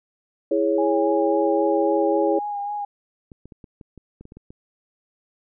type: chord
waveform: sine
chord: C# minor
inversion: first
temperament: equal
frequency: 329.6 / 415.3 / 554.4 Hz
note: E4 / G#4 / C#5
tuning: 0 / 0 / 0 cents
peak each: -22 dBFS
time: 0.51-2.39 s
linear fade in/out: 5 ms
type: tone with vibrato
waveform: sine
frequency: 819 Hz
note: G#5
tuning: 24 cents flat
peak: -25 dBFS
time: 0.78-2.85 s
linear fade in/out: 5 ms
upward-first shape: sine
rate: 3.7 Hz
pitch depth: 25 cents each way
type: clicks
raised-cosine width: 3 ms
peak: -29 dBFS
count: 11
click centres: 3.318 / 3.456 / 3.522 / 3.642 / 3.812 / 3.977 / 4.21 / 4.254 / 4.321 / 4.37 / 4.505 s
effects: none